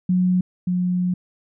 sine tone pair in turn, 182.1 / 180.11 Hz, F#3 / F#3, -27 / -46 cents, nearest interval unison, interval 19 cents, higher first, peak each -15 / -18 dBFS, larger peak first, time 0.09-0.41 / 0.67-1.14 s, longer second, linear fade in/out 5 ms, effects none

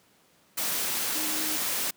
sine tone in noise, 309.6 Hz, D#4, 9 cents flat, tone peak -37 dBFS, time 1.15-1.57 s, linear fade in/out 10 ms, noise white, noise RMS -29 dBFS, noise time 0.57-1.91 s, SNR -11 dB, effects pink hiss -62 dBFS RMS until 1.96 s + high-pass 150 Hz 12 dB/octave

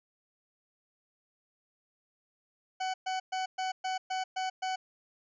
40% pulse tone bursts, 750 Hz, F#5, 23 cents sharp, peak -30 dBFS, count 8, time 2.8-4.76 s, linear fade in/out 10 ms, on 140 ms, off 120 ms, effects resampled to 16000 Hz

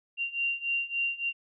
sine beating tone pair, 2767 / 2770.5 Hz, F7 / F7, -17 / -15 cents, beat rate 3.5 Hz, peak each -32 / -30 dBFS, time 0.17-1.33 s, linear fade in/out 50 ms, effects none

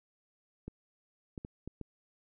clicks, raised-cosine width 3 ms, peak -28 dBFS, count 5, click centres 0.68 / 1.378 / 1.449 / 1.676 / 1.813 s, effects none

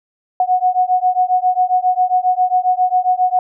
sine beating tone pair, 730 / 737.4 Hz, F#5 / F#5, -24 / -6 cents, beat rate 7.4 Hz, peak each -15 dBFS, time 0.4-3.39 s, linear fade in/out 2 ms, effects none

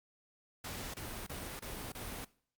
pink noise bursts, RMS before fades -43 dBFS, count 5, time 0.64-2.248 s, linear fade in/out 5 ms, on 300 ms, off 27 ms, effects noise-tail reverb RT60 0.5 s tail -20 dB re dry + Opus 48 kbps

